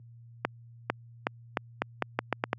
accelerating click train, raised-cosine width 0.5 ms, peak -10 dBFS, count 10, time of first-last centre 0.45-2.531 s, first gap 450 ms, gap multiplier 0.82, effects added 117 Hz sine -43 dBFS peak until 2.58 s + high-pass 150 Hz 12 dB/octave

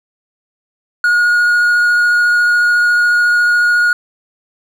triangle tone with vibrato, 1441 Hz, F#6, 46 cents flat, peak -7 dBFS, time 1.04-3.93 s, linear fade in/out 2 ms, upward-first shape sine, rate 14 Hz, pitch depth 8 cents each way, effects none

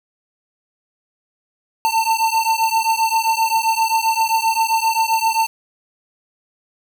square beating tone pair, 893 / 900.6 Hz, A5 / A5, +25 / +40 cents, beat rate 7.6 Hz, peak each -19 / -19 dBFS, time 1.85-5.47 s, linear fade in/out 0 ms, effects none

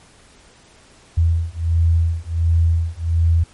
sine beating tone pair, 82.41 / 83.81 Hz, E2 / E2, 0 / +29 cents, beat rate 1.4 Hz, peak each -17 dBFS, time 1.17-3.44 s, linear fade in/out 10 ms, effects pink hiss -49 dBFS RMS until 3.53 s + MP3 48 kbps

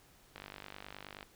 click train, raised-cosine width 0.3 ms, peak -29 dBFS, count 44, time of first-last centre 0.36-1.229 s, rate 49.5 Hz, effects pink hiss -63 dBFS RMS until 1.35 s

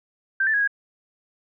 sine tone with pitch steps, 1569 / 1762 / 1658 / 1643 Hz, G6 / A6 / G#6 / G#6, +1 / +2 / -3 / -19 cents, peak -18 dBFS, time 0.4-0.676 s, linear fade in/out 5 ms, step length 69 ms, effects none

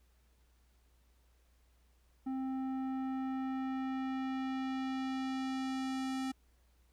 square tone with low-pass filter sweep, 263.5 Hz, C4, 12 cents sharp, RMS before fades -37 dBFS, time 2.26-6.32 s, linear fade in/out 10 ms, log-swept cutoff 740 to 9000 Hz, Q 0.77, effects added 60 Hz sine -66 dBFS peak until 6.92 s + pink hiss -75 dBFS RMS until 6.92 s

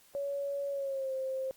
sine tone with pitch glide, 562 to 527.4 Hz, C#5 to C5, +24 to +14 cents, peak -32 dBFS, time 0.15-1.51 s, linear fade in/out 0 ms, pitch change -110 cents, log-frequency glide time 0.7-1.12 s, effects white hiss -62 dBFS RMS until 1.56 s + Opus 48 kbps

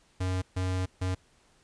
square tone bursts at uneven times, 92.5 Hz, F#2, in tune, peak -28 dBFS, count 3, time 0.2-0.42 / 0.56-0.86 / 1.01-1.15 s, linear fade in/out 10 ms, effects pink hiss -64 dBFS RMS until 1.63 s + resampled to 22050 Hz

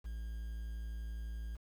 triangle tone with quantisation, 55.9 Hz, A1, 28 cents sharp, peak -37 dBFS, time 0.04-1.57 s, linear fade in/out 20 ms, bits 10, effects none

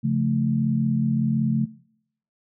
sine chord, Db augmented, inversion none, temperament equal, 138.59 / 174.61 / 220 Hz, Db3 / F3 / A3, 0 / 0 / 0 cents, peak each -23 / -28 / -23 dBFS, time 0.03-1.66 s, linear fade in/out 20 ms, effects noise-tail reverb RT60 0.7 s tail -21 dB re dry

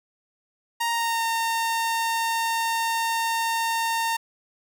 sawtooth tone with pitch glide, 932.3 to 913.6 Hz, A#5 to A#5, 0 to -35 cents, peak -19 dBFS, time 0.8-4.17 s, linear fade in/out 10 ms, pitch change -35 cents, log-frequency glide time 0.92-1.23 s, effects none

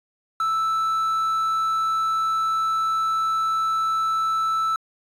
triangle tone with quantisation, 1318.5 Hz, E6, in tune, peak -18 dBFS, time 0.4-4.76 s, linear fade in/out 2 ms, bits 8, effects resampled to 32000 Hz

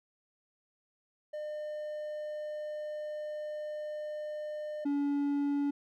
triangle tone pair in turn, 604 / 285.1 Hz, D5 / C#4, +48 / +49 cents, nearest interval octave + minor second, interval 1299 cents, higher first, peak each -34 / -26 dBFS, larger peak second, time 1.33-4.85 / 4.85-5.71 s, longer first, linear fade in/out 10 ms, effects none

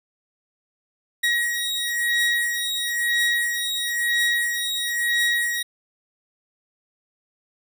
30% pulse beating tone pair, 1898 / 1899 Hz, A#6 / A#6, +31 / +32 cents, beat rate 1 Hz, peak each -21 dBFS, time 1.23-5.63 s, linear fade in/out 10 ms, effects none

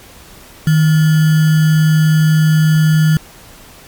sine tone with sample-and-hold, 156.5 Hz, D#3, 10 cents sharp, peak -7 dBFS, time 0.67-3.17 s, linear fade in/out 2 ms, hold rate 1575 Hz, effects pink hiss -39 dBFS RMS until 3.87 s + MP3 96 kbps

